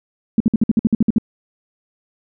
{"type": "tone bursts", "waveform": "sine", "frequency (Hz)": 221.8, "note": "A3", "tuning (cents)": 14, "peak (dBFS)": -9, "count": 11, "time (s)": [0.38, 1.183], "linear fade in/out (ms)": 2, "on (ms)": 23, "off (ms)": 55, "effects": []}